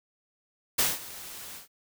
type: noise with ADSR envelope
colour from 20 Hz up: white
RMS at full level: -23 dBFS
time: 0.78-1.68 s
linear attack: 11 ms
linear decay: 190 ms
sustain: -19 dB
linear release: 130 ms
effects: none